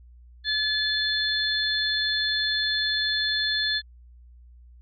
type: tone cluster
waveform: sine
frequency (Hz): 1721 / 3495 / 4238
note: A6 / A7 / C8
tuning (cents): -39 / -12 / +21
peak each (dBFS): -27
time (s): 0.44-3.82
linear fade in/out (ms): 50
effects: added 60 Hz sine -47 dBFS peak until 4.81 s